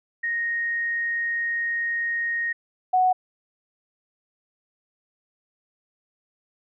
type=tone pair in turn; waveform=sine; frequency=1864.7 / 740 Hz; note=A#6 / F#5; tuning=0 / 0 cents; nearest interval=octave + major third; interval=1600 cents; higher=first; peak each=-23 / -16 dBFS; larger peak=second; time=0.23-2.53 / 2.93-3.13 s; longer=first; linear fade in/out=10 ms; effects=none